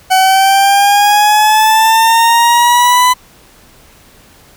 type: exponential sweep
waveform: 40% pulse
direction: up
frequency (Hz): 750 to 1005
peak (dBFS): -5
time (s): 0.1-3.14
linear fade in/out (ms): 20
effects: pink hiss -43 dBFS RMS until 4.56 s